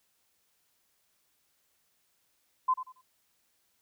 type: tone with echo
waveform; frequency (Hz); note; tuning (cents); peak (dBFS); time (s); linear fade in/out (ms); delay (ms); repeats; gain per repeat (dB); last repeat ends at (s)
sine; 1027; C6; -33; -22; 2.68-2.74; 10; 92; 3; -12; 3.016
effects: white hiss -73 dBFS RMS until 3.81 s